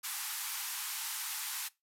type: band-pass noise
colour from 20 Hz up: white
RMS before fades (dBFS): -39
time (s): 0.03-1.69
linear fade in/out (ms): 20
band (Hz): 800 to 15000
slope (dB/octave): 96
effects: noise-tail reverb RT60 0.2 s tail -20 dB re dry